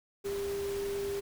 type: tone in noise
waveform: sine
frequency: 399.2 Hz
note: G4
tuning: 32 cents sharp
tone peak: -32 dBFS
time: 0.24-1.21 s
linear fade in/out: 20 ms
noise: pink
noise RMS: -44 dBFS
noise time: 0.24-1.21 s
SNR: +9 dB
effects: none